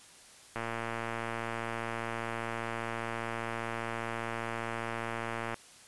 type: click train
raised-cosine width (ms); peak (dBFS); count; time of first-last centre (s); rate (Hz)
0.5; -20; 574; 0.56-5.543; 115
effects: white hiss -55 dBFS RMS until 5.87 s + resampled to 24000 Hz